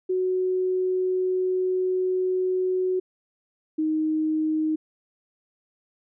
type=tone pair in turn; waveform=sine; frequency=370 / 312.1 Hz; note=F#4 / D#4; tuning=0 / +5 cents; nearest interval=minor third; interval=295 cents; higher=first; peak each=-21 dBFS; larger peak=neither; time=0.09-3 / 3.78-4.76 s; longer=first; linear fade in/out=10 ms; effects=none